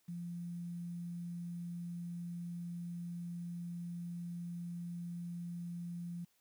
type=tone with quantisation; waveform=sine; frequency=173 Hz; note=F3; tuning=16 cents flat; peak=-40 dBFS; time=0.08-6.25 s; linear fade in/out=10 ms; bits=11; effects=white hiss -75 dBFS RMS until 6.4 s